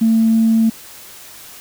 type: tone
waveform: sine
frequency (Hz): 224.3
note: A3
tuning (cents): +34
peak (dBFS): -9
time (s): 0.01-0.7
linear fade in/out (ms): 10
effects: tanh soft clip ceiling -5 dBFS + white hiss -38 dBFS RMS until 1.6 s